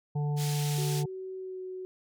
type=harmonic tone; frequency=146.83 Hz; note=D3; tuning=in tune; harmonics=1 / 3 / 5 / 6; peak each=-27 / -41 / -44 / -46 dBFS; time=0.15-1.06 s; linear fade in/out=10 ms
type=band-pass noise; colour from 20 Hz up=pink; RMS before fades=-39 dBFS; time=0.36-1.04 s; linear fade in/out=50 ms; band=3100 to 12000 Hz; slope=12 dB/octave
type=tone with pitch glide; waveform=sine; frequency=376.5 to 371.5 Hz; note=F#4 to F#4; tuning=+30 to +7 cents; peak=-36 dBFS; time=0.78-1.85 s; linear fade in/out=0 ms; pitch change=-23 cents; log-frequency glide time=1.37-1.61 s
effects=none